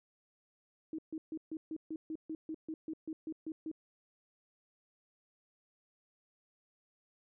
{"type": "tone bursts", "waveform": "sine", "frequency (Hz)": 316.7, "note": "D#4", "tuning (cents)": 31, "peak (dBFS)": -37, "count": 15, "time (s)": [0.93, 3.715], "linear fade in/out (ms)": 2, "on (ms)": 55, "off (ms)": 140, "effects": []}